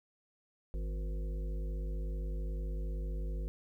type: harmonic tone with a mistuned harmonic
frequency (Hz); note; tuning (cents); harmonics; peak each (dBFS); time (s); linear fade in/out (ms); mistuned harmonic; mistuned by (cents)
51.2; G#1; -24; 1 / 3 / 5 / 7 / 9 / 10; -34 / -47 / -55 / -52 / -54 / -55; 0.74-3.48; 0; 3; +86
effects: 12-bit